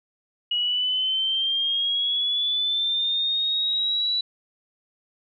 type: linear sweep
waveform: sine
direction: up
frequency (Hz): 2899 to 3951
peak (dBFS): -21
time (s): 0.51-4.21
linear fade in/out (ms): 5
effects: none